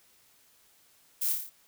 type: noise with echo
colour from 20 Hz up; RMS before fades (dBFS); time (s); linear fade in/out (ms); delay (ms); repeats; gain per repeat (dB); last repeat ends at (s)
violet; -30; 1.21-1.33; 10; 28; 6; -3; 1.498
effects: white hiss -63 dBFS RMS until 1.67 s